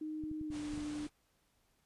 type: tone with pitch glide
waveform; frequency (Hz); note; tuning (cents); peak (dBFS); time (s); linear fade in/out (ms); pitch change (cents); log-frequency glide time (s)
sine; 309.3 to 297.9; D#4 to D4; -10 to +25; -38; 0.01-1.07; 5; -65; 0.44-0.57
type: clicks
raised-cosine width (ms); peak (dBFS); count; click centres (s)
5; -36; 6; 0.238 / 0.314 / 0.413 / 0.504 / 0.737 / 0.777
type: low-pass noise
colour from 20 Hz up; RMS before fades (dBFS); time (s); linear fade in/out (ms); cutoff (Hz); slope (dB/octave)
pink; -50; 0.5-1.1; 50; 9800; 96
effects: pink hiss -75 dBFS RMS until 1.85 s + resampled to 32000 Hz